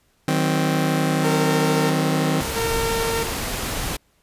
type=chord; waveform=sawtooth; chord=C diminished; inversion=first; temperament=just; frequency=156.98 / 188.37 / 261.6 Hz; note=Eb3 / Gb3 / C4; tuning=+16 / +31 / 0 cents; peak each=-17 / -22 / -19 dBFS; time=0.28-2.41 s; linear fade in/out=2 ms
type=tone with tremolo; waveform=sawtooth; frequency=457.1 Hz; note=A#4; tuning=34 cents flat; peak=-18 dBFS; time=1.23-3.34 s; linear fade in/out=20 ms; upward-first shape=square; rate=0.75 Hz; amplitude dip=70%
type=noise; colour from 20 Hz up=pink; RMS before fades=-26 dBFS; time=2.4-3.97 s; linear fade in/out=10 ms
effects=pink hiss -63 dBFS RMS until 4.22 s + resampled to 32000 Hz